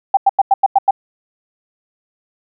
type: tone bursts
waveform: sine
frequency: 786 Hz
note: G5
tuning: 4 cents sharp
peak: -6 dBFS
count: 7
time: 0.14-0.909 s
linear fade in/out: 5 ms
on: 31 ms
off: 92 ms
effects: none